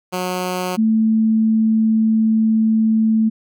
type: tone pair in turn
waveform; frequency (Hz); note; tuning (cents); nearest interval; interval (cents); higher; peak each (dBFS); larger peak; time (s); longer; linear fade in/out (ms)
10% pulse / sine; 182.2 / 220.8; F#3 / A3; -26 / +6; minor third; 332; second; -12; neither; 0.12-0.77 / 0.77-3.3; second; 20
effects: none